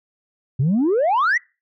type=exponential sweep; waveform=sine; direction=up; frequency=122.6 to 2049 Hz; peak=-13 dBFS; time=0.59-1.38 s; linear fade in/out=10 ms; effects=noise-tail reverb RT60 0.3 s tail -26 dB re dry + tanh soft clip ceiling -13 dBFS